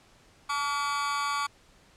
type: tone with amplitude modulation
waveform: 40% pulse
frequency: 1142 Hz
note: D6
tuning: 49 cents flat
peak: -22 dBFS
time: 0.49-1.47 s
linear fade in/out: 10 ms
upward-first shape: sine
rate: 274 Hz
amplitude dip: 95%
effects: pink hiss -59 dBFS RMS until 1.96 s + low-pass 8000 Hz 12 dB/octave